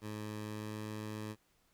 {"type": "tone with pitch glide", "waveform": "15% pulse", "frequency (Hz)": [106.7, 107.38], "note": ["G#2", "A2"], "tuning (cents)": [47, -42], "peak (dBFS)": -34, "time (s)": [0.01, 1.36], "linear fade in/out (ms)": 50, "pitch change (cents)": 11, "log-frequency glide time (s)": [0.41, 0.8], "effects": ["pink hiss -73 dBFS RMS until 1.73 s"]}